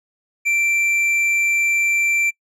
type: tone with tanh clipping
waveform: sine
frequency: 2349 Hz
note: D7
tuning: in tune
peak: -17 dBFS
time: 0.45-2.31 s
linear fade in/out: 20 ms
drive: 7 dB
effects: noise-tail reverb RT60 0.1 s tail -26 dB re dry